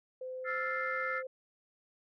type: tone with pitch glide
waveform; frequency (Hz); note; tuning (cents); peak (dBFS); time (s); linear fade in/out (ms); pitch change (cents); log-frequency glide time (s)
sine; 513 to 520.2; C5 to C5; -34 to -10; -38; 0.21-1.27; 5; +24; 0.36-0.69
type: chord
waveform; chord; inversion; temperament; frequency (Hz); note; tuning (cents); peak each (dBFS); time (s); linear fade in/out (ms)
sine; F major seventh; third; equal; 1318.5 / 1396.9 / 1760 / 2093; E6 / F6 / A6 / C7; 0 / 0 / 0 / 0; -38; 0.44-1.23; 50
effects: tanh soft clip ceiling -22 dBFS